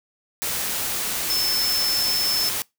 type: tone in noise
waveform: sine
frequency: 5274 Hz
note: E8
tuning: in tune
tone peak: -21 dBFS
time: 1.3-2.49 s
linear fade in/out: 0 ms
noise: white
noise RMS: -26 dBFS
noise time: 0.42-2.62 s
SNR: +2 dB
effects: noise-tail reverb RT60 0.2 s tail -24 dB re dry